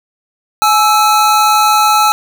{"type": "tone pair together", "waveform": "square", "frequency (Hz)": [844.6, 1318.5], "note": ["G#5", "E6"], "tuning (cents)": [29, 0], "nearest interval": "minor sixth", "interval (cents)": 771, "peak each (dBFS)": -11, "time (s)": [0.62, 2.12], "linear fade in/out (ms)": 0, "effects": []}